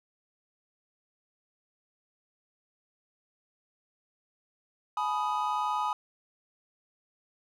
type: chord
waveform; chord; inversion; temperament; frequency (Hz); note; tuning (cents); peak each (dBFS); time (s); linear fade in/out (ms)
triangle; G# minor; none; equal with one note detuned; 846.1 / 987.8 / 1244.5; G#5 / B5 / D#6; +32 / 0 / 0; -30; 4.97-5.93; 2
effects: none